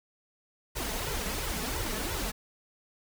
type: noise with flanger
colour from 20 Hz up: pink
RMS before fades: -33 dBFS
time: 0.75-2.32 s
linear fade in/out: 20 ms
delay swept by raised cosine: 2 to 4.7 ms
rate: 2.9 Hz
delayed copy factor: +1
effects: none